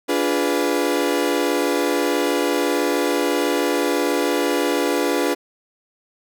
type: chord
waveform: 35% pulse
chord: D diminished seventh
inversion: none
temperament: equal with one note detuned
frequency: 290.8 / 349.2 / 415.3 / 493.9 Hz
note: D4 / F4 / Ab4 / Cb5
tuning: -17 / 0 / 0 / 0 cents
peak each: -21 / -22 / -23 / -22 dBFS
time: 0.08-5.35 s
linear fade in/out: 20 ms
effects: none